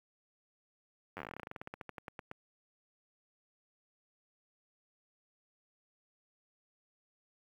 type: slowing click train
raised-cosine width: 0.5 ms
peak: -27 dBFS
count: 26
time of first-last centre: 1.17-2.314 s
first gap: 10 ms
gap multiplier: 1.11
effects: high-pass 80 Hz 12 dB/octave + 10-bit